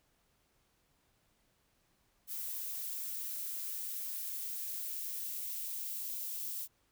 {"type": "noise with high-pass filter sweep", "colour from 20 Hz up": "violet", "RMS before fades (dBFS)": -40, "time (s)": [2.27, 6.68], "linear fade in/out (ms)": 50, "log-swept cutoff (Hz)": [720, 2900], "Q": 1, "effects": ["pink hiss -74 dBFS RMS until 6.91 s"]}